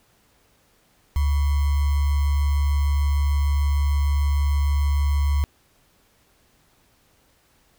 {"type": "tone with sample-and-hold", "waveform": "sine", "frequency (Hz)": 71.7, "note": "D2", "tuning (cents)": -41, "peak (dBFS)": -17, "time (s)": [1.16, 5.44], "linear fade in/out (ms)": 0, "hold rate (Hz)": 1050, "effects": ["pink hiss -61 dBFS RMS until 7.78 s"]}